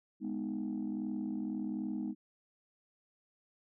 sine chord, G# minor, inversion none, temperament just, 207.7 / 249.2 / 311.5 Hz, G#3 / B3 / D#4, 0 / +16 / +2 cents, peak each -37 / -38 / -38 dBFS, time 0.2-2.15 s, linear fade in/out 50 ms, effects tanh soft clip ceiling -29 dBFS

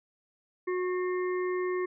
harmonic tone with a mistuned harmonic, 364.4 Hz, F#4, 26 cents flat, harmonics 1 / 3 / 5 / 6, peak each -28 / -38 / -42 / -44 dBFS, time 0.67-1.86 s, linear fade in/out 10 ms, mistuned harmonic 6, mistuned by -59 cents, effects none

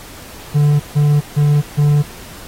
triangle tone bursts, 146.83 Hz, D3, in tune, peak -7 dBFS, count 4, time 0.54-2.03 s, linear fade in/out 20 ms, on 260 ms, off 150 ms, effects pink hiss -36 dBFS RMS until 2.47 s + AAC 48 kbps

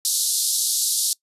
white band-pass noise, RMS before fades -22 dBFS, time 0.05-1.13 s, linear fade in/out 0 ms, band 3800 to 12000 Hz, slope 48 dB/octave, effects noise-tail reverb RT60 0.1 s tail -23 dB re dry + resampled to 32000 Hz

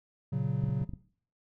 triangle chord, F# major, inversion first, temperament equal, 116.54 / 138.59 / 185 Hz, A#2 / C#3 / F#3, 0 / 0 / 0 cents, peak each -32 / -28 / -32 dBFS, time 0.32-0.85 s, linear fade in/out 10 ms
clicks, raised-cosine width 5 ms, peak -26 dBFS, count 5, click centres 0.64 / 0.693 / 0.817 / 0.893 / 0.936 s
effects noise-tail reverb RT60 0.5 s tail -17 dB re dry

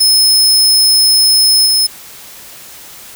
sawtooth tone with level steps, 5190 Hz, E8, 28 cents flat, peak -4 / -6 dBFS, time 0-1.87 s, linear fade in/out 10 ms, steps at 1.65 s, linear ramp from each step 20 ms, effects white hiss -34 dBFS RMS until 3.15 s

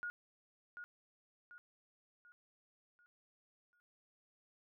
sine tone with echo, 1438 Hz, F#6, 50 cents flat, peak -39 dBFS, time 0.03-0.1 s, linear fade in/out 0 ms, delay 740 ms, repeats 5, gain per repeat -7 dB, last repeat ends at 3.8 s, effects none

